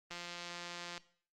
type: click train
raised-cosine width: 0.2 ms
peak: -27 dBFS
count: 152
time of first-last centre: 0.11-0.978 s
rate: 174 Hz
effects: noise-tail reverb RT60 0.5 s tail -17 dB re dry + Opus 24 kbps